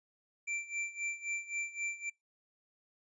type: tone with tremolo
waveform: square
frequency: 2349 Hz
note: D7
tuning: in tune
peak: -34 dBFS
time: 0.47-2.1 s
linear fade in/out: 10 ms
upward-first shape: sine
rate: 3.8 Hz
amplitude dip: 85%
effects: noise-tail reverb RT60 0.2 s tail -26 dB re dry + resampled to 22050 Hz